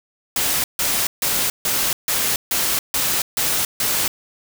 white noise bursts, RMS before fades -20 dBFS, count 9, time 0.36-4.08 s, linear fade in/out 2 ms, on 280 ms, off 150 ms, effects none

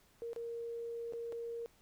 sine tone with dropouts, 466.2 Hz, A#4, in tune, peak -39 dBFS, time 0.22-1.66 s, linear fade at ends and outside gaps 0 ms, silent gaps 0.332-0.362 / 1.124-1.135 / 1.323-1.327 s, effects pink hiss -68 dBFS RMS until 1.81 s

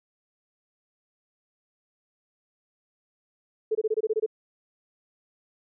sine tone bursts, 436.2 Hz, A4, 15 cents flat, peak -21 dBFS, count 9, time 3.71-4.263 s, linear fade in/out 10 ms, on 41 ms, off 23 ms, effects none

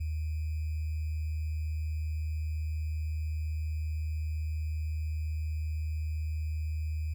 sine tone with sample-and-hold, 77.78 Hz, D#2, in tune, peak -30 dBFS, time 0-7.14 s, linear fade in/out 10 ms, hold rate 2450 Hz, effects none

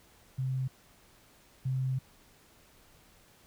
sine tone pair in turn, 130.81 / 130.81 Hz, C3 / C3, 0 / 0 cents, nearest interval unison, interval 0 cents, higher neither, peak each -29 / -28 dBFS, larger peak second, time 0.38-0.68 / 1.65-1.99 s, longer second, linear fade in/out 10 ms, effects pink hiss -61 dBFS RMS until 3.46 s

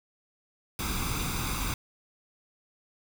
pink noise with comb filter, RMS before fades -31 dBFS, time 0.79-1.74 s, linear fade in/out 2 ms, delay 0.82 ms, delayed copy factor +0.7, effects none

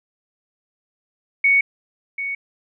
sine tone with echo, 2226 Hz, C#7, 7 cents sharp, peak -12 dBFS, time 1.44-1.61 s, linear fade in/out 5 ms, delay 740 ms, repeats 1, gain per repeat -11 dB, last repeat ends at 2.35 s, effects none

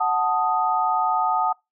sine chord, D# diminished, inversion first, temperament equal, 740 / 880 / 1244.5 Hz, F#5 / A5 / D#6, 0 / 0 / 0 cents, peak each -23 dBFS, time 0-1.53 s, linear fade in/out 10 ms, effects noise-tail reverb RT60 0.2 s tail -25 dB re dry

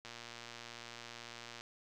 click train, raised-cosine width 0.2 ms, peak -30 dBFS, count 185, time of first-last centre 0.05-1.609 s, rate 118 Hz, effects none

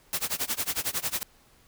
white noise with tremolo, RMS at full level -27 dBFS, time 0.13-1.23 s, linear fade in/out 0 ms, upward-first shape sine, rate 11 Hz, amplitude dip 95%, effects pink hiss -60 dBFS RMS until 1.67 s

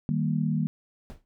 sine chord, Eb major, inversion none, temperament equal, 155.56 / 196 / 233.1 Hz, Eb3 / G3 / Bb3, 0 / 0 / 0 cents, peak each -26 / -29 / -29 dBFS, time 0.09-0.67 s, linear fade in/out 0 ms
brown noise with exponential decay, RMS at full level -35 dBFS, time 1.1-1.25 s, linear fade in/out 0 ms, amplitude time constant 31 ms
effects none

